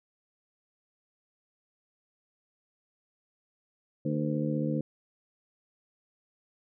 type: harmonic tone with a mistuned harmonic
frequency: 75.4 Hz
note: D2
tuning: 46 cents sharp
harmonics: 2 / 3 / 4 / 5 / 6 / 7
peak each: -31 / -32 / -33 / -46 / -42 / -36 dBFS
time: 4.05-4.81 s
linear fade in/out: 5 ms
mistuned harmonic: 7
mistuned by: -49 cents
effects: none